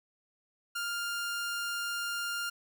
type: tone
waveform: sawtooth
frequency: 1402 Hz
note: F6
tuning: 6 cents sharp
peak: -29 dBFS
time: 0.75-2.5 s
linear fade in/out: 10 ms
effects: none